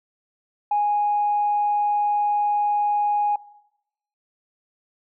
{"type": "tone", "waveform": "sine", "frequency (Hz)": 828, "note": "G#5", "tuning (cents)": -5, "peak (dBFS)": -17, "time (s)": [0.71, 3.36], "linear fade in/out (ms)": 5, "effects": ["noise-tail reverb RT60 0.8 s tail -18 dB re dry", "tanh soft clip ceiling -13 dBFS"]}